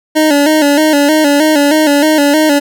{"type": "tone with vibrato", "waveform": "25% pulse", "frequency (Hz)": 298.2, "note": "D4", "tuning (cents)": 27, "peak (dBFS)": -3, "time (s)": [0.15, 2.6], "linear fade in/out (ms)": 20, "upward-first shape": "square", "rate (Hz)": 3.2, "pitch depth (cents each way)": 70, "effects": []}